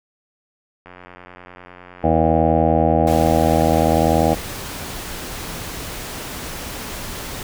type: click train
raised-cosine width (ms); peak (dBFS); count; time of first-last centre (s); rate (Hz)
0.5; -24; 276; 0.86-3.919; 89.9
type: harmonic tone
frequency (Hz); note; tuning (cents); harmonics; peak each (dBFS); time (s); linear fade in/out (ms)
80.4; E2; -43; 1 / 2 / 3 / 4 / 6 / 7 / 8 / 9 / 10; -22 / -22 / -22 / -22 / -22 / -22 / -22 / -22 / -22; 2.03-4.35; 20
type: noise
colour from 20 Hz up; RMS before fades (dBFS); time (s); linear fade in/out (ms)
pink; -30; 3.07-7.43; 2
effects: none